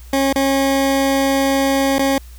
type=tone with dropouts; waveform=20% pulse; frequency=272.4 Hz; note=C#4; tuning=30 cents flat; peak=-9 dBFS; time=0.13-2.18 s; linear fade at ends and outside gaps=2 ms; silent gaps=0.327-0.358 / 1.983-1.993 s; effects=added 60 Hz sine -35 dBFS peak until 2.38 s + white hiss -48 dBFS RMS until 2.38 s